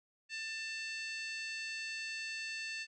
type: harmonic tone with a mistuned harmonic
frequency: 890 Hz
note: A5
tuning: 20 cents sharp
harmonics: 2 / 3 / 4 / 5 / 6 / 7 / 8 / 9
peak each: -44 / -42 / -54 / -46 / -57 / -55 / -61 / -59 dBFS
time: 0.29-2.87 s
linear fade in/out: 50 ms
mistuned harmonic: 6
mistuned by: -17 cents
effects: none